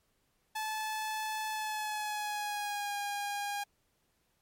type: tone with pitch glide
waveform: sawtooth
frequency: 867 to 813.6 Hz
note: A5 to G#5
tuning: -26 to -36 cents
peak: -30 dBFS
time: 0.55-3.64 s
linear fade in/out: 10 ms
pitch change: -110 cents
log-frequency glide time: 1.5-2.96 s
effects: pink hiss -75 dBFS RMS until 4.41 s + MP3 64 kbps